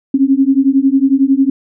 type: beating tone pair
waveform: sine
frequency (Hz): 265.6 / 276.6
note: C4 / C#4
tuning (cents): +26 / -4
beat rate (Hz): 11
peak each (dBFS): -11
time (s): 0.14-1.5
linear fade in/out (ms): 5
effects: none